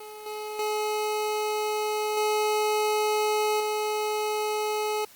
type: tone with level steps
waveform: 25% pulse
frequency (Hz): 425.3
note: G#4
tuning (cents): +41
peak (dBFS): -36 / -29 / -22 / -19 / -22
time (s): 0-5.05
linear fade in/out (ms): 5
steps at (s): 0.26 / 0.59 / 2.17 / 3.6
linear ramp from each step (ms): 2
effects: white hiss -52 dBFS RMS until 5.15 s + Opus 32 kbps